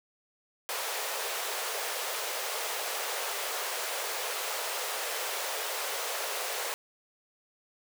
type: high-pass noise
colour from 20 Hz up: pink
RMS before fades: -34 dBFS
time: 0.69-6.74 s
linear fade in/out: 0 ms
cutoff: 430 Hz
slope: 48 dB/octave
effects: none